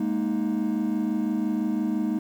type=chord; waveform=triangle; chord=Ab suspended second; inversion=none; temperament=just; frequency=207.7 / 233.6 / 311.5 Hz; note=Ab3 / Bb3 / Eb4; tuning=0 / +4 / +2 cents; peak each=-25 dBFS; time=0-2.19 s; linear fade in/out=5 ms; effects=tanh soft clip ceiling -15 dBFS + 9-bit